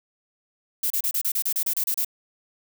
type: noise bursts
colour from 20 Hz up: violet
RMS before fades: -24 dBFS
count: 12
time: 0.83-2.047 s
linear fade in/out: 5 ms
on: 73 ms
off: 31 ms
effects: none